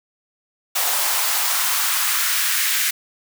white noise with high-pass filter sweep, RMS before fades -20 dBFS, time 0.75-2.91 s, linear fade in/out 10 ms, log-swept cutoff 700 to 1900 Hz, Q 1.8, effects none

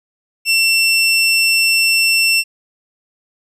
25% pulse tone, 2700 Hz, E7, 41 cents sharp, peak -7 dBFS, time 0.45-2.44 s, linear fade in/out 50 ms, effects resampled to 32000 Hz

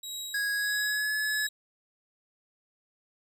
25% pulse tone with tremolo, 3841 Hz, B7, 49 cents flat, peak -31 dBFS, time 0.03-1.49 s, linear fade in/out 5 ms, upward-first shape sine, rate 1.6 Hz, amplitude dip 75%
square tone with pitch glide, 1655 to 1711.4 Hz, G#6 to A6, -6 to -48 cents, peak -28 dBFS, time 0.34-1.47 s, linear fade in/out 5 ms, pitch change +58 cents, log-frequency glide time 0.53-1.16 s
effects none

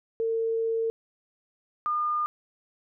sine tone pair in turn, 452.8 / 1213 Hz, A4 / D#6, +50 / -44 cents, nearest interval octave + perfect fourth, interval 1706 cents, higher second, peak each -24 / -24 dBFS, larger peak neither, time 0.2-0.9 / 1.86-2.26 s, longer first, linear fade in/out 0 ms, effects none

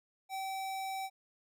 square tone, 770 Hz, G5, 31 cents flat, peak -37 dBFS, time 0.29-1.1 s, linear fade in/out 50 ms, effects none

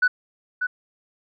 sine tone with echo, 1487 Hz, F#6, 8 cents sharp, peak -13 dBFS, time 0.02-0.08 s, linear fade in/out 10 ms, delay 590 ms, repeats 1, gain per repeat -8 dB, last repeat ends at 0.67 s, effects tanh soft clip ceiling -12 dBFS

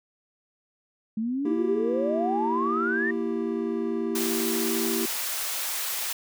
sine exponential sweep, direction up, 213 to 1864.7 Hz, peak -25 dBFS, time 1.17-3.11 s, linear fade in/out 5 ms
triangle chord, E diminished, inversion second, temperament equal with one note detuned, 233.1 / 331.7 / 392 Hz, Bb3 / E4 / G4, 0 / +11 / 0 cents, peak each -28 dBFS, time 1.45-5.06 s, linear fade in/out 5 ms
white high-pass noise, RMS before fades -30 dBFS, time 4.15-6.13 s, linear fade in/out 5 ms, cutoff 640 Hz, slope 12 dB/octave
effects none

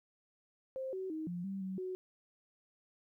sine tone with pitch steps, 526 / 377.7 / 314.8 / 175.7 / 194.5 / 189.1 / 370.7 Hz, C5 / F#4 / D#4 / F3 / G3 / F#3 / F#4, +9 / +36 / +20 / +11 / -13 / +38 / +3 cents, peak -37 dBFS, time 0.76-1.95 s, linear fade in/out 0 ms, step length 170 ms, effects 13-bit

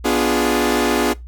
sawtooth chord, B diminished seventh, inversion none, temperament equal with one note detuned, 246.9 / 293.7 / 352.3 / 415.3 Hz, B3 / D4 / F4 / Ab4, 0 / 0 / +15 / 0 cents, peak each -17 dBFS, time 0.04-1.14 s, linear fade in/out 20 ms, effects noise-tail reverb RT60 0.2 s tail -21 dB re dry + added 60 Hz sine -32 dBFS peak until 1.27 s

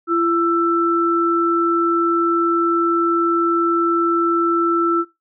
sine tone pair together, 338.7 / 1330 Hz, E4 / E6, +47 / +15 cents, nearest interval 2 octaves, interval 2368 cents, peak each -17 dBFS, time 0.07-5.05 s, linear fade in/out 50 ms, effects noise-tail reverb RT60 0.2 s tail -19 dB re dry

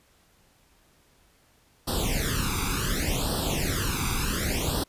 pink noise with flanger, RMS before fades -27 dBFS, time 1.87-4.84 s, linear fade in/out 10 ms, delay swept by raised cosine 0.22 to 0.83 ms, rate 0.68 Hz, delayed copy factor +1, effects pink hiss -62 dBFS RMS until 4.88 s + resampled to 32000 Hz

